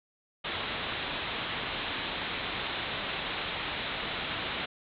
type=low-pass noise; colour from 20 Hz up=white; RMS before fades=-35 dBFS; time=0.44-4.66 s; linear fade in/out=10 ms; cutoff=3900 Hz; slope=96 dB/octave; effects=none